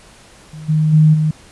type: tone with level steps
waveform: sine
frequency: 155 Hz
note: D#3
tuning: 6 cents flat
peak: -29 / -11 / -6 / -12 dBFS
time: 0.53-1.31 s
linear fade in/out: 5 ms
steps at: 0.68 / 0.92 / 1.13 s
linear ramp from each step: 20 ms
effects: pink hiss -44 dBFS RMS until 1.51 s + resampled to 24000 Hz